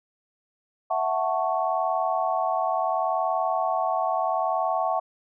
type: chord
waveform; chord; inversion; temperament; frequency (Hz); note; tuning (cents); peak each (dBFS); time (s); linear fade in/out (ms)
sine; F# minor seventh; third; equal; 659.3 / 740 / 880 / 1108.7; E5 / F#5 / A5 / C#6; 0 / 0 / 0 / 0; -27 / -26 / -30 / -29; 0.9-5; 10
effects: none